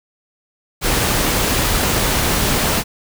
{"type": "noise", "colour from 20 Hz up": "pink", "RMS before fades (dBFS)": -17, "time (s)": [0.81, 2.84], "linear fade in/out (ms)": 50, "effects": []}